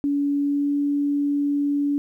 sine tone with pitch glide, 284.8 to 286.6 Hz, C#4 to D4, +47 to -42 cents, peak -19 dBFS, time 0.04-1.98 s, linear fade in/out 0 ms, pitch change +11 cents, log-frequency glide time 0.4-0.76 s, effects 10-bit

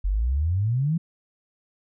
sine exponential sweep, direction up, 44.07 to 172.2 Hz, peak -20 dBFS, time 0.04-0.98 s, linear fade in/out 10 ms, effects none

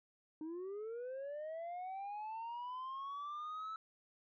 sine linear sweep, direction up, 304.6 to 1317 Hz, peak -39 dBFS, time 0.41-3.76 s, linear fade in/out 2 ms, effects tanh soft clip ceiling -41 dBFS

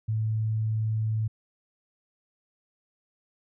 sine tone, 109.7 Hz, A2, 5 cents flat, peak -24 dBFS, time 0.08-1.28 s, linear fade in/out 10 ms, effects none

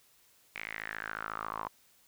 sawtooth tone with band-pass filter sweep, 54.1 Hz, A1, 29 cents flat, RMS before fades -40 dBFS, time 0.55-1.68 s, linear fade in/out 0 ms, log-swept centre 2300 to 1000 Hz, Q 6.1, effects white hiss -65 dBFS RMS until 2.07 s

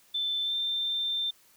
sine tone with pitch glide, 3533 to 3578 Hz, A7 to A7, +6 to +28 cents, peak -27 dBFS, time 0.14-1.31 s, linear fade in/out 10 ms, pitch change +22 cents, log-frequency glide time 0.43-0.54 s, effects white hiss -61 dBFS RMS until 1.56 s

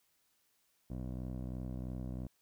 15% pulse tone with low-pass filter, 63 Hz, B1, 35 cents sharp, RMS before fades -41 dBFS, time 0.9-2.27 s, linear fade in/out 5 ms, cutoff 460 Hz, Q 0.86, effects white hiss -75 dBFS RMS until 2.41 s

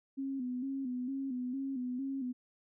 sine tone with vibrato, 260.2 Hz, C4, 9 cents flat, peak -34 dBFS, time 0.17-2.33 s, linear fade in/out 20 ms, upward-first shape square, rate 2.2 Hz, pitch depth 72 cents each way, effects none

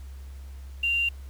sine tone with quantisation, 2775 Hz, F7, 12 cents flat, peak -22 dBFS, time 0.83-1.09 s, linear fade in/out 5 ms, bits 8, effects added 67 Hz sine -38 dBFS peak until 1.29 s + pink hiss -57 dBFS RMS until 1.29 s

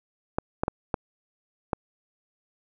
clicks, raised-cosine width 1 ms, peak -10 dBFS, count 5, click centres 0.385 / 0.635 / 0.681 / 0.942 / 1.732 s, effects none

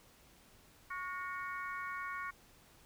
harmonic tone with a mistuned harmonic, 370 Hz, F#4, in tune, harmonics 3 / 4 / 5 / 6, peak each -42 / -44 / -46 / -48 dBFS, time 0.9-2.31 s, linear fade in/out 10 ms, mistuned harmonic 4, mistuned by -49 cents, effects pink hiss -63 dBFS RMS until 2.85 s

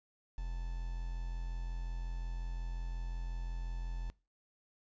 triangle tone with quantisation, 42.79 Hz, F1, 35 cents flat, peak -34 dBFS, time 0.38-4.1 s, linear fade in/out 0 ms, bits 9, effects noise-tail reverb RT60 0.3 s tail -22 dB re dry + resampled to 16000 Hz

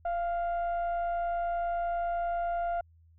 sine tone with frequency modulation, 690 Hz, F5, 21 cents flat, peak -27 dBFS, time 0.05-2.81 s, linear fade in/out 5 ms, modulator 715 Hz, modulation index 0.37, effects tanh soft clip ceiling -24 dBFS + added 82 Hz sine -57 dBFS peak until 3.18 s

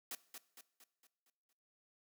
white noise with echo, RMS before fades -44 dBFS, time 0.11-0.15 s, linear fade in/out 2 ms, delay 230 ms, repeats 6, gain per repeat -6 dB, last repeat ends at 1.53 s, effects noise-tail reverb RT60 0.8 s tail -19 dB re dry + high-pass 200 Hz 12 dB/octave

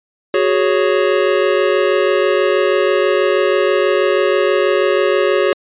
square chord, F# suspended second, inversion none, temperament just, 370 / 416.2 / 555 Hz, F#4 / G#4 / C#5, 0 / +4 / +2 cents, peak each -17 dBFS, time 0.34-5.53 s, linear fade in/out 2 ms, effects resampled to 8000 Hz

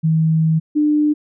sine tone pair in turn, 159.8 / 299.4 Hz, D#3 / D4, +47 / +33 cents, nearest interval major seventh, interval 1086 cents, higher second, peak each -12 dBFS, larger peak neither, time 0.03-0.6 / 0.75-1.14 s, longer first, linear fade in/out 20 ms, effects none

